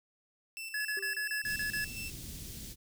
sawtooth tone with tremolo, 2669 Hz, E7, 21 cents sharp, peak -36 dBFS, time 0.57-2.1 s, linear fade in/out 0 ms, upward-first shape square, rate 4.3 Hz, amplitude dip 45%
square tone bursts, 1701 Hz, G#6, 41 cents sharp, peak -33 dBFS, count 8, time 0.74-1.844 s, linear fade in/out 2 ms, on 110 ms, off 32 ms
triangle tone with exponential decay, 392 Hz, G4, in tune, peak -39 dBFS, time 0.97-1.43 s, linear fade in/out 1 ms, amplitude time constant 100 ms
pink band-stop noise, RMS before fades -44 dBFS, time 1.43-2.76 s, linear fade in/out 50 ms, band 240 to 4100 Hz, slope 12 dB/octave
effects none

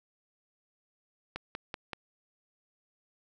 click train, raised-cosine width 0.3 ms, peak -20 dBFS, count 4, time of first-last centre 1.36-1.933 s, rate 5.24 Hz, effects none

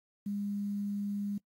sine tone with quantisation, 203 Hz, G#3, 39 cents flat, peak -32 dBFS, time 0.26-1.38 s, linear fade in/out 5 ms, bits 10, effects noise-tail reverb RT60 0.1 s tail -25 dB re dry + AAC 48 kbps

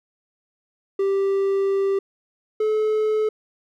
triangle tone pair in turn, 392 / 431 Hz, G4 / A4, 0 / -36 cents, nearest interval major second, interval 164 cents, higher second, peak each -16 dBFS, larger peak neither, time 0.99-1.99 / 2.6-3.29 s, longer first, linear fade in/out 5 ms, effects none

